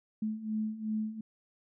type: beating tone pair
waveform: sine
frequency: 214.7 / 217.4 Hz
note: A3 / A3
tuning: -42 / -21 cents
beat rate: 2.7 Hz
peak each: -37 / -33 dBFS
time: 0.22-1.21 s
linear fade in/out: 5 ms
effects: none